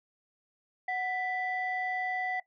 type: tone pair together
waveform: sine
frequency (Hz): 740 / 1980.9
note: F#5 / B6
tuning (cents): 0 / +5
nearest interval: octave + perfect fourth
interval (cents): 1705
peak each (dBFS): -31 / -33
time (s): 0.88-2.4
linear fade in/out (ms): 5
effects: noise-tail reverb RT60 0.1 s tail -17 dB re dry + tanh soft clip ceiling -23 dBFS